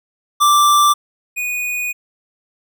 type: tone pair in turn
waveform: square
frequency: 1174.7 / 2475 Hz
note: D6 / D#7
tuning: 0 / -10 cents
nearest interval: octave + minor second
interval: 1290 cents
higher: second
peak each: -10 / -20 dBFS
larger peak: first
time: 0.4-0.94 / 1.36-1.93 s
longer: second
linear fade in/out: 20 ms
effects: none